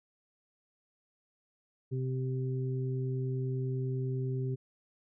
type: harmonic tone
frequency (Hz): 130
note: C3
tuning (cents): -11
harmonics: 1 / 2 / 3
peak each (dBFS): -31 / -43 / -39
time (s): 1.91-4.56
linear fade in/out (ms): 20
effects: none